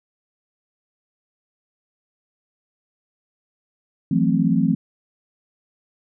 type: chord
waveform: sine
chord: F# half-diminished seventh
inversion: third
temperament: equal with one note detuned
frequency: 164.81 / 181.71 / 220 / 261.6 Hz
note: E3 / F#3 / A3 / C4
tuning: 0 / -31 / 0 / 0 cents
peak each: -21 dBFS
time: 4.11-4.75 s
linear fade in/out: 5 ms
effects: none

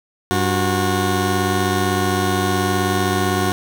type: tone pair together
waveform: 15% pulse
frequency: 95.75 / 363.7 Hz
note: G2 / F#4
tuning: -40 / -30 cents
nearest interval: octave + major seventh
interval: 2310 cents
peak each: -13 dBFS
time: 0.31-3.52 s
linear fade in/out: 0 ms
effects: none

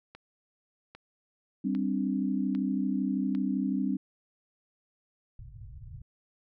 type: click train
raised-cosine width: 0.3 ms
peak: -30 dBFS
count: 5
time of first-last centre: 0.15-3.35 s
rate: 1.25 Hz
type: chord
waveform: sine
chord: G suspended fourth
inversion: none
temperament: just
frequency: 196 / 261.3 / 294 Hz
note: G3 / C4 / D4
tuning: 0 / -2 / +2 cents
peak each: -30 / -30 / -33 dBFS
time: 1.64-3.97 s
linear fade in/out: 10 ms
type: low-pass noise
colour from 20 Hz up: white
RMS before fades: -45 dBFS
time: 5.39-6.02 s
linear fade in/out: 5 ms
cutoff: 140 Hz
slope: 96 dB/octave
effects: none

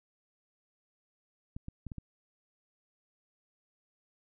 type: clicks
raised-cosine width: 5 ms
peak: -28 dBFS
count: 5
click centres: 1.565 / 1.684 / 1.867 / 1.918 / 1.983 s
effects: none

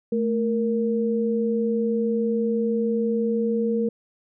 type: tone pair together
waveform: sine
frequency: 220 / 466.2 Hz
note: A3 / A#4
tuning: 0 / 0 cents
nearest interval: octave + minor second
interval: 1300 cents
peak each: -23 dBFS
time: 0.12-3.89 s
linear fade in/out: 5 ms
effects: none

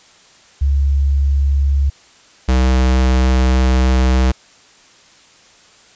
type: tone pair in turn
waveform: sine / square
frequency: 69.6 / 64.05 Hz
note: C#2 / C2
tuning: +8 / -36 cents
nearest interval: minor second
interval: 144 cents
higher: first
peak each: -11 dBFS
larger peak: neither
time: 0.61-1.9 / 2.48-4.32 s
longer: second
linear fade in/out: 10 ms
effects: white hiss -47 dBFS RMS until 5.95 s + resampled to 16000 Hz

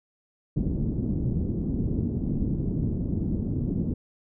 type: low-pass noise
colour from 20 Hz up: white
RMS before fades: -27 dBFS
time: 0.56-3.94 s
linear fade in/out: 5 ms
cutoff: 270 Hz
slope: 24 dB/octave
effects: none

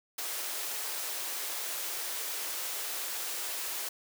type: high-pass noise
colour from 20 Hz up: white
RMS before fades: -36 dBFS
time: 0.18-3.89 s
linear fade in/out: 5 ms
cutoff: 360 Hz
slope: 24 dB/octave
effects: none

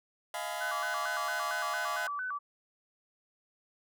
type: chord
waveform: sawtooth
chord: F half-diminished seventh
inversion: third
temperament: just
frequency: 628.6 / 698.5 / 838.1 / 1005.8 Hz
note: Eb5 / F5 / Ab5 / Cb6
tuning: +18 / 0 / +16 / +31 cents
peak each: -37 / -35 / -37 / -38 dBFS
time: 0.34-2.07 s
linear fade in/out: 2 ms
type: tone with vibrato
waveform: sine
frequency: 1318.5 Hz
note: E6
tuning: in tune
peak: -33 dBFS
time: 0.6-2.39 s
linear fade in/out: 20 ms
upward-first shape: square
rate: 4.4 Hz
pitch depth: 230 cents each way
effects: none

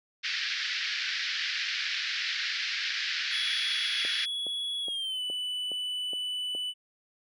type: band-pass noise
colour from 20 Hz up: pink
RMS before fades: -32 dBFS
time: 0.23-4.26 s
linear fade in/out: 20 ms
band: 1600 to 5200 Hz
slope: 48 dB/octave
type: tone with pitch glide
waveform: triangle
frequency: 3368 to 2983 Hz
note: G#7 to F#7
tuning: +24 to +13 cents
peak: -29 dBFS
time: 3.3-6.74 s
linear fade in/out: 50 ms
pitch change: -211 cents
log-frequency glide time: 4.81-5.22 s
type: click train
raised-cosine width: 2 ms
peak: -24 dBFS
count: 7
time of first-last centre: 4.05-6.55 s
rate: 2.4 Hz
effects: high-pass 400 Hz 12 dB/octave

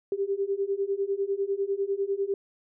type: beating tone pair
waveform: sine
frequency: 390 / 400 Hz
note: G4 / G4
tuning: -9 / +35 cents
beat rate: 10 Hz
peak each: -29 / -28 dBFS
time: 0.12-2.34 s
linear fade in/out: 2 ms
effects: none

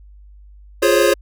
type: chord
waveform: square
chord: Db major seventh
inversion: first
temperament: equal with one note detuned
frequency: 349.2 / 415.3 / 528.4 / 554.4 Hz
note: F4 / Ab4 / C5 / Db5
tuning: 0 / 0 / +17 / 0 cents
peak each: -18 dBFS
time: 0.82-1.14 s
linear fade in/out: 10 ms
effects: added 50 Hz sine -40 dBFS peak until 1.21 s

